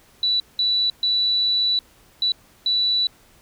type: tone bursts at uneven times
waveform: sine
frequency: 3953 Hz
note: B7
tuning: 1 cent sharp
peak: -17 dBFS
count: 5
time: 0.23-0.4 / 0.59-0.9 / 1.03-1.79 / 2.22-2.32 / 2.66-3.07 s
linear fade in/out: 2 ms
effects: pink hiss -54 dBFS RMS until 3.41 s